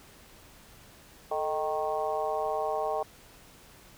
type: harmonic tone with a mistuned harmonic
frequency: 155.56 Hz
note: D#3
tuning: in tune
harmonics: 3 / 4 / 5 / 6 / 7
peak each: -34 / -32 / -32 / -39 / -37 dBFS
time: 1.31-3.03 s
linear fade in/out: 5 ms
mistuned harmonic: 3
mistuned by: -93 cents
effects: pink hiss -54 dBFS RMS until 3.97 s